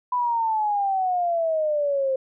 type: exponential sweep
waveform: sine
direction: down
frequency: 1000 to 523 Hz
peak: -20 dBFS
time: 0.12-2.16 s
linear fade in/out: 5 ms
effects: none